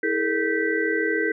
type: tone cluster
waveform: sine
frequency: 324 / 417 / 456.9 / 1552 / 1964 Hz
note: E4 / G#4 / A#4 / G6 / B6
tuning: -30 / +7 / -35 / -18 / -10 cents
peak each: -27 dBFS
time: 0.03-1.32 s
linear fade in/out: 5 ms
effects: none